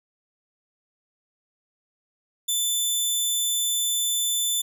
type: tone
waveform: 15% pulse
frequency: 3520 Hz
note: A7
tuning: in tune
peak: -15 dBFS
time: 2.48-4.62 s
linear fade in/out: 10 ms
effects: none